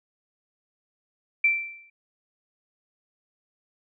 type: tone with exponential decay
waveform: sine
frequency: 2343 Hz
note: D7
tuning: 5 cents flat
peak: -15 dBFS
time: 1.44-1.9 s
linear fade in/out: 5 ms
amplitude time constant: 100 ms
effects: none